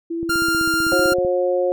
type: tone with pitch glide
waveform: sine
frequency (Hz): 333.9 to 326.1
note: E4 to E4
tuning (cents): +22 to -19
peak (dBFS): -22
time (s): 0.1-1.13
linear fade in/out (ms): 10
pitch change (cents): -41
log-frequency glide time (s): 0.34-0.69
type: click train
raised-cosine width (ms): 3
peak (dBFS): -19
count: 17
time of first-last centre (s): 0.23-1.249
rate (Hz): 15.7
type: tone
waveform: 45% pulse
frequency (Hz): 1396.9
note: F6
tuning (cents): 0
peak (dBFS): -18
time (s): 0.29-1.14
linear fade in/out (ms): 10
type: harmonic tone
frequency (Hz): 180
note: F#3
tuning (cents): -47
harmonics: 2 / 3 / 4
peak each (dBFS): -21 / -18 / -29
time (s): 0.92-1.72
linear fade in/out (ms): 0
effects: none